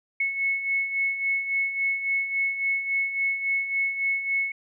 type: beating tone pair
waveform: sine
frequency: 2195 / 2198.6 Hz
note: C#7 / C#7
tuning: -18 / -15 cents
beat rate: 3.6 Hz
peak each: -31 / -24 dBFS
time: 0.2-4.52 s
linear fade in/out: 5 ms
effects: none